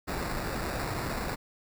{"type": "noise with sample-and-hold", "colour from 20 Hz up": "pink", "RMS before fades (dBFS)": -33, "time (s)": [0.07, 1.36], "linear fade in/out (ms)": 20, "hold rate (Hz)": 3150, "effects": []}